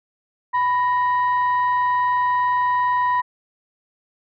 sine tone pair together, 991 / 1868.5 Hz, B5 / A#6, +6 / +4 cents, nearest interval major seventh, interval 1098 cents, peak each -16 / -26 dBFS, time 0.53-3.22 s, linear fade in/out 20 ms, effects tanh soft clip ceiling -11 dBFS

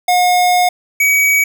square tone pair in turn, 720 / 2267 Hz, F#5 / C#7, -47 / +38 cents, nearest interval octave + minor sixth, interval 1985 cents, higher second, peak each -10 dBFS, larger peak neither, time 0.08-0.69 / 1-1.44 s, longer first, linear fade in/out 5 ms, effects none

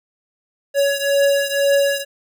square beating tone pair, 560 / 562 Hz, C#5 / C#5, +18 / +24 cents, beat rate 2 Hz, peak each -17 / -20 dBFS, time 0.74-2.05 s, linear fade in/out 50 ms, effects none

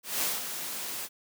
white noise with ADSR envelope, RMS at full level -28 dBFS, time 0.03-1.09 s, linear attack 190 ms, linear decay 190 ms, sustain -8 dB, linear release 51 ms, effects high-pass 150 Hz 12 dB/octave

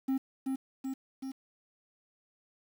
triangle tone with echo, 266 Hz, C4, 29 cents sharp, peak -25 dBFS, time 0.08-0.18 s, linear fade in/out 10 ms, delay 380 ms, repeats 3, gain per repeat -3 dB, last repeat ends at 1.32 s, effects 9-bit

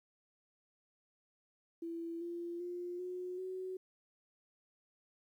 sine tone with pitch steps, 334.4 / 343.6 / 353.1 / 362.8 / 372.8 Hz, E4 / F4 / F4 / F#4 / F#4, +25 / -28 / +19 / -34 / +13 cents, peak -39 dBFS, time 1.82-3.77 s, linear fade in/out 5 ms, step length 390 ms, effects 12-bit

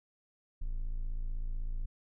triangle tone, 28 Hz, A0, 31 cents sharp, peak -30 dBFS, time 0.61-1.86 s, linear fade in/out 10 ms, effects none

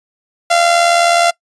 sawtooth tone with amplitude modulation, 688 Hz, F5, 26 cents flat, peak -3 dBFS, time 0.5-1.31 s, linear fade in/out 10 ms, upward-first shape sine, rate 79.5 Hz, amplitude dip 50%, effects noise-tail reverb RT60 0.1 s tail -22 dB re dry + resampled to 22050 Hz

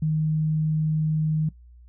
sine tone, 155.56 Hz, D#3, in tune, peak -20 dBFS, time 0.02-1.49 s, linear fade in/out 5 ms, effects noise-tail reverb RT60 0.1 s tail -18 dB re dry + added 60 Hz sine -46 dBFS peak until 1.88 s

